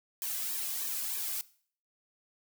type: noise with flanger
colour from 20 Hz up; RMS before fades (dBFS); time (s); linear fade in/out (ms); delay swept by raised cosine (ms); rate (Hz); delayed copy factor
blue; -35; 0.22-1.41; 0; 1.4 to 2.24; 3.2; -0.95
effects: noise-tail reverb RT60 0.5 s tail -19 dB re dry